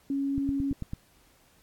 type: tone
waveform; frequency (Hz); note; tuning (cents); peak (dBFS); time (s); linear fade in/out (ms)
sine; 276.8; C#4; -2; -26; 0.1-0.73; 2
type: click train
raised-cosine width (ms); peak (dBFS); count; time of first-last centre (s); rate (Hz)
5; -21; 6; 0.38-0.934; 9.02
effects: pink hiss -62 dBFS RMS until 1.62 s + AAC 64 kbps